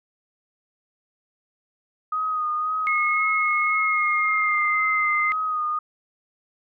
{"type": "tone with vibrato", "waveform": "sine", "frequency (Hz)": 1244.5, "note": "D#6", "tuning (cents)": 0, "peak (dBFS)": -22, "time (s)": [2.12, 5.79], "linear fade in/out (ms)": 5, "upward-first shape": "sine", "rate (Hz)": 1.9, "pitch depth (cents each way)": 30}
{"type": "tone with pitch glide", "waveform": "sine", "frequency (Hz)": [2171, 2080], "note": ["C#7", "C7"], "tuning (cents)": [-37, -11], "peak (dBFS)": -21, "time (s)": [2.87, 5.32], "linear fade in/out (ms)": 0, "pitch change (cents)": -74, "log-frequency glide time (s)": [3.76, 4.79]}
{"effects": []}